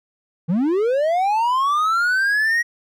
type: linear sweep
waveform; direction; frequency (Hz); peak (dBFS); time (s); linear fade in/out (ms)
triangle; up; 151.9 to 1908; -14; 0.48-2.63; 20
effects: none